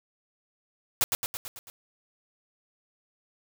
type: noise with echo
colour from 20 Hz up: white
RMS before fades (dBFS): -23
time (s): 1.01-1.04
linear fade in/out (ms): 0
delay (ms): 110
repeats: 6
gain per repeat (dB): -4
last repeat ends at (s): 1.7
effects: none